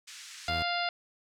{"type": "band-pass noise", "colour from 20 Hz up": "white", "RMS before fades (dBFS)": -47, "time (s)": [0.07, 0.5], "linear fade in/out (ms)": 10, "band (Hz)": [1500, 7400], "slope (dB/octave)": 24}
{"type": "harmonic tone", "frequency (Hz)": 698.5, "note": "F5", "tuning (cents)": 0, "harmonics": [1, 2, 3, 4, 5, 6, 7], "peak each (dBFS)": [-32, -35, -37, -38, -39, -40, -40], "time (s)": [0.48, 0.89], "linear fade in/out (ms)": 2}
{"type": "tone", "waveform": "sawtooth", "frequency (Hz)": 81.9, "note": "E2", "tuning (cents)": -11, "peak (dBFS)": -31, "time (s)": [0.48, 0.63], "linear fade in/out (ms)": 10}
{"effects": []}